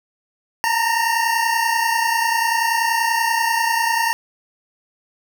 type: tone pair together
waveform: 25% pulse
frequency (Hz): 903.7 / 934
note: A5 / A#5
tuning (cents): +46 / +3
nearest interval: minor second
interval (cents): 57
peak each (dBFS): -16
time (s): 0.64-4.13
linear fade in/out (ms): 0
effects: none